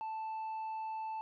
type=tone with tanh clipping; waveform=sine; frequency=880 Hz; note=A5; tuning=in tune; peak=-38 dBFS; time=0.01-1.21 s; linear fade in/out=0 ms; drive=3 dB; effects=none